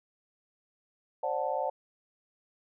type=chord; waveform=sine; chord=D dominant seventh; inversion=third; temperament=just; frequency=528.6 / 587.3 / 734.2 / 881 Hz; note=C5 / D5 / F#5 / A5; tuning=+18 / 0 / -14 / +2 cents; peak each=-34 dBFS; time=1.23-1.7 s; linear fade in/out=5 ms; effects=none